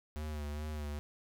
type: tone with vibrato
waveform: square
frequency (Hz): 75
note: D2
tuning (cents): +37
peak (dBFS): -38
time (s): 0.16-0.99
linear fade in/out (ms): 0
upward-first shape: sine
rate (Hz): 2.4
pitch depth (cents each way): 43
effects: none